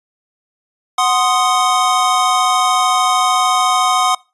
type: chord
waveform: square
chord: C diminished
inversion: second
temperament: equal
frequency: 740 / 1046.5 / 1244.5 Hz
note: Gb5 / C6 / Eb6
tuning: 0 / 0 / 0 cents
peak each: -17 dBFS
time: 0.98-4.15 s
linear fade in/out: 5 ms
effects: noise-tail reverb RT60 0.3 s tail -24 dB re dry + resampled to 24000 Hz